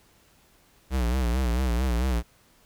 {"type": "tone with vibrato", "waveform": "square", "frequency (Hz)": 61.74, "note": "B1", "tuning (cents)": 0, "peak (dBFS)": -23, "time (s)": [0.9, 2.23], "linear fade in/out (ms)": 50, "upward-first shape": "sine", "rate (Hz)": 4.5, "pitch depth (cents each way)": 120, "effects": ["pink hiss -60 dBFS RMS until 2.65 s"]}